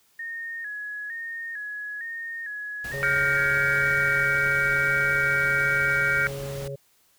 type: tone with vibrato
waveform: sine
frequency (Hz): 1759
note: A6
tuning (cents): -1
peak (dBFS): -31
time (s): 0.19-4.25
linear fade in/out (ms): 5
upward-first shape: square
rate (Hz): 1.1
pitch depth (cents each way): 78
type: noise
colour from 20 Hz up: pink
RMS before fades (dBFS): -40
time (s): 2.84-6.68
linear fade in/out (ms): 5
type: harmonic tone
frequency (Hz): 138.59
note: C#3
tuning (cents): 0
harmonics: 1 / 3 / 4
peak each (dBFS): -34 / -37 / -35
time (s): 2.93-6.76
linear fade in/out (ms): 10
type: chord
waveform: sine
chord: G half-diminished seventh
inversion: third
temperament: just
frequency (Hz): 1411.2 / 1568 / 1881.6 / 2258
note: F6 / G6 / Bb6 / Db7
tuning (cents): +18 / 0 / +16 / +31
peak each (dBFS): -24 / -25 / -30 / -27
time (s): 3.03-6.27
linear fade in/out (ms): 0
effects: white hiss -63 dBFS RMS until 7.18 s